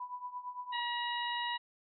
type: tone with tremolo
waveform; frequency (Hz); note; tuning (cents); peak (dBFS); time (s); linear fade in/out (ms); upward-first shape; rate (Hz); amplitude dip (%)
sine; 990; B5; +4; -36; 0-0.8; 5; triangle; 8.8; 85
type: harmonic tone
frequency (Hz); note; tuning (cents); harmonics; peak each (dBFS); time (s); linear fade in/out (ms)
958; A#5; +47; 1 / 2 / 3 / 4; -36 / -39 / -41 / -42; 0.72-1.58; 20
effects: none